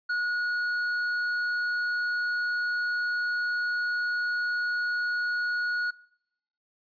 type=tone with tanh clipping; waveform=sine; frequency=1454 Hz; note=F#6; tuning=31 cents flat; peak=-27 dBFS; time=0.09-5.91 s; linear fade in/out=10 ms; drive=8 dB; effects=noise-tail reverb RT60 0.8 s tail -23 dB re dry + resampled to 11025 Hz